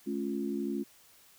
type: chord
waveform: sine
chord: A augmented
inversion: none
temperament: equal with one note detuned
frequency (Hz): 214.9 / 277.2 / 349.2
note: A3 / C#4 / E#4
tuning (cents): -41 / 0 / 0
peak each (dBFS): -35 / -35 / -36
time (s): 0.06-0.84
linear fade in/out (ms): 20
effects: white hiss -60 dBFS RMS until 1.38 s